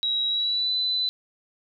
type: tone with pitch glide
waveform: sine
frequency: 3856 to 4004 Hz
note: B7 to B7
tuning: -42 to +23 cents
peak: -22 dBFS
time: 0.03-1.09 s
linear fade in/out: 0 ms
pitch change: +65 cents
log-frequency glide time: 0.28-0.73 s
effects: none